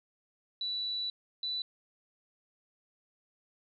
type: tone pair in turn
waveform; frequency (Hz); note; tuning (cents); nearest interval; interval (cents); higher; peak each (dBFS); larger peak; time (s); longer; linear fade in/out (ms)
sine; 3951 / 3974; B7 / B7; 0 / +10; unison; 10; second; -32 / -32; neither; 0.61-1.1 / 1.43-1.62; first; 2
effects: none